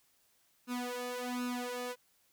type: tone with flanger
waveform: sawtooth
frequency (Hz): 246.9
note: B3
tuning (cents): 0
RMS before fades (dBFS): -38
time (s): 0.67-1.96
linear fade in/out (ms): 50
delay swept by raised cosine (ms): 0.75 to 2.35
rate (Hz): 1.3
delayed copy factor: +0.95
effects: white hiss -71 dBFS RMS until 2.32 s